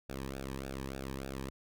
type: tone with flanger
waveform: sawtooth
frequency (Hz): 67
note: C2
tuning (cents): +42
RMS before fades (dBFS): -41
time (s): 0.09-1.5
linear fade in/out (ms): 5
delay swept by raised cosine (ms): 0.96 to 1.46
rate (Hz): 3.4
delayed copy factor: -0.9
effects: none